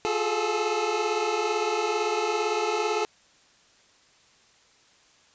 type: tone cluster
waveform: 25% pulse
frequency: 354.3 / 414.6 / 432.4 / 1321 Hz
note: F4 / G#4 / A4 / E6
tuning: +25 / -3 / -30 / +3 cents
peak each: -28 / -27 / -23 / -30 dBFS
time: 0.05-3.05 s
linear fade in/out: 0 ms
effects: white hiss -59 dBFS RMS until 5.34 s + resampled to 16000 Hz